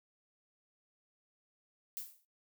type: noise with exponential decay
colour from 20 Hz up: violet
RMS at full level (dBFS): -38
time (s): 1.97-2.25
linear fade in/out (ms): 0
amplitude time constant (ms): 59
effects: noise-tail reverb RT60 0.1 s tail -18 dB re dry